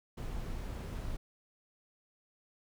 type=noise; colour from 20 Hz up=brown; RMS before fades=-39 dBFS; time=0.17-1.17 s; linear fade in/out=10 ms; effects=none